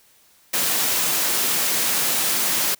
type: high-pass noise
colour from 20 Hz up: white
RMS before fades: -21 dBFS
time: 0.53-2.75 s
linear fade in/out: 10 ms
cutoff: 140 Hz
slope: 24 dB/octave
effects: white hiss -56 dBFS RMS until 2.79 s